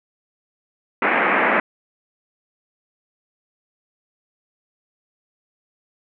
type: band-pass noise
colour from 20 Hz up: white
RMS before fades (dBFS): -18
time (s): 1.02-1.6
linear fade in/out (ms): 2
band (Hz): 190 to 2300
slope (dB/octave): 48
effects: none